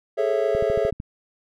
triangle chord, A major seventh, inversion third, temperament just, 412.5 / 440 / 550 / 660 Hz, G#4 / A4 / C#5 / E5, -12 / 0 / -14 / +2 cents, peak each -23 dBFS, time 0.17-0.91 s, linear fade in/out 20 ms
click train, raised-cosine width 5 ms, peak -19 dBFS, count 7, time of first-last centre 0.55-1.001 s, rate 13.3 Hz
effects none

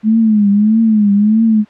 sine tone with vibrato, 213.2 Hz, G#3, 46 cents sharp, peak -7 dBFS, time 0.03-1.65 s, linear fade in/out 50 ms, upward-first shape triangle, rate 1.6 Hz, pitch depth 120 cents each way, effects white hiss -45 dBFS RMS until 1.69 s + low-pass 2000 Hz 12 dB/octave

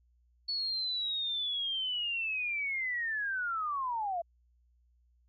sine linear sweep, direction down, 4435 to 659.3 Hz, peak -31 dBFS, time 0.48-4.22 s, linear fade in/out 10 ms, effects added 60 Hz sine -65 dBFS peak until 5.28 s

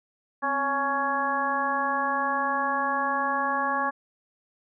harmonic tone with a mistuned harmonic, 278.7 Hz, C#4, 9 cents sharp, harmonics 1 / 2 / 3 / 4 / 5 / 6, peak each -35 / -34 / -29 / -27 / -38 / -30 dBFS, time 0.42-3.91 s, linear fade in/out 20 ms, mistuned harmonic 1, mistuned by -100 cents, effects none

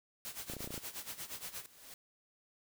white noise with tremolo, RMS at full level -42 dBFS, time 0.25-1.66 s, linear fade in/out 0 ms, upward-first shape sine, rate 8.5 Hz, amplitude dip 80%
clicks, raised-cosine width 2 ms, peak -31 dBFS, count 9, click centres 0.499 / 0.536 / 0.567 / 0.606 / 0.644 / 0.675 / 0.706 / 0.742 / 0.778 s
white noise with exponential growth, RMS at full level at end -50 dBFS, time 1.2-1.94 s, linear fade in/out 2 ms, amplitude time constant 160 ms
effects none

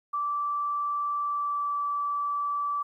sine tone with pitch glide, 1165 to 1157.6 Hz, D6 to D6, -14 to -25 cents, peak -26 dBFS, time 0.13-2.83 s, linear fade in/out 10 ms, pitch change -11 cents, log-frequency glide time 1.2-1.79 s, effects 11-bit

